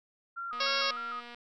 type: tone with vibrato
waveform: sine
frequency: 1312 Hz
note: E6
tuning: 9 cents flat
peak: -35 dBFS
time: 0.36-1.21 s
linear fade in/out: 20 ms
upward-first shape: square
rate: 3.3 Hz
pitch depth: 84 cents each way
type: click train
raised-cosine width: 0.3 ms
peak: -31 dBFS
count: 196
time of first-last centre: 0.53-1.346 s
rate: 239 Hz
type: harmonic tone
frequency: 549 Hz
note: C#5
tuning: 17 cents flat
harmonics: 1 / 2 / 3 / 4 / 5 / 6 / 7 / 8 / 9 / 10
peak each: -37 / -37 / -37 / -37 / -37 / -37 / -37 / -37 / -37 / -37 dBFS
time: 0.6-0.91 s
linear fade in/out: 5 ms
effects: none